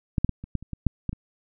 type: clicks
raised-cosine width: 5 ms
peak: -10 / -8 / -13 / -24 / -13 / -28 / -20 / -7 / -14 / -21 dBFS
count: 10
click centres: 0.182 / 0.246 / 0.293 / 0.44 / 0.553 / 0.626 / 0.733 / 0.867 / 1.093 / 1.13 s
effects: none